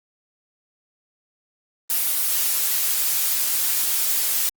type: noise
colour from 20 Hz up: blue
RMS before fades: -21 dBFS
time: 1.9-4.49 s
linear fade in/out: 0 ms
effects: Opus 24 kbps